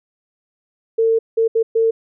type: tone bursts at uneven times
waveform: sine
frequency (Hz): 451.6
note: A4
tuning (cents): +45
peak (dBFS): -12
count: 4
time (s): 0.98-1.19 / 1.37-1.48 / 1.55-1.63 / 1.75-1.91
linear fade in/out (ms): 10
effects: none